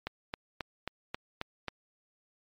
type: click train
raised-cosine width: 0.3 ms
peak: -18 dBFS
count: 7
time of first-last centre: 0.07-1.683 s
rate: 3.72 Hz
effects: MP3 64 kbps